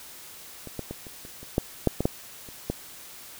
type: clicks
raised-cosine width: 2 ms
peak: -25 / -18 / -20 / -28 / -30 / -29 / -8 / -6 / -12 / -8 / -30 / -13 dBFS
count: 12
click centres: 0.673 / 0.793 / 0.91 / 1.068 / 1.251 / 1.43 / 1.581 / 1.873 / 2.006 / 2.055 / 2.488 / 2.7 s
effects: white hiss -45 dBFS RMS until 3.39 s